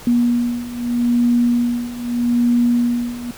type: beating tone pair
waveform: sine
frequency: 239.5 / 240.3 Hz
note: A#3 / B3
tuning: +47 / -47 cents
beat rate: 0.8 Hz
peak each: -19 / -16 dBFS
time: 0.07-3.31 s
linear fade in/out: 2 ms
effects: pink hiss -38 dBFS RMS until 3.37 s